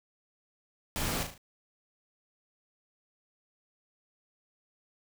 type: noise with echo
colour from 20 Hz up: pink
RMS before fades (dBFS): -33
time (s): 0.96-1.23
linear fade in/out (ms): 0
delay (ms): 37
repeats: 4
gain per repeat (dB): -6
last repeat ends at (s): 1.378
effects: none